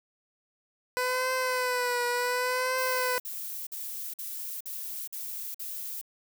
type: tone with vibrato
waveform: 15% pulse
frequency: 500 Hz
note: B4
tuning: 21 cents sharp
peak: -20 dBFS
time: 0.97-3.18 s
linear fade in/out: 0 ms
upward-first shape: triangle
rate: 0.69 Hz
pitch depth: 57 cents each way
type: noise bursts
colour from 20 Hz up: violet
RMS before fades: -37 dBFS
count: 7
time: 2.78-6.014 s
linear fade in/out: 5 ms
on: 420 ms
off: 49 ms
effects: none